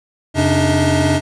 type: tone cluster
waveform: square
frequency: 88.6 / 135.3 / 288.1 / 304.8 / 636 Hz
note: F2 / C#3 / D4 / D#4 / D#5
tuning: +25 / -42 / -33 / -36 / +38 cents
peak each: -20 dBFS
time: 0.34-1.21 s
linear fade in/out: 50 ms
effects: resampled to 24000 Hz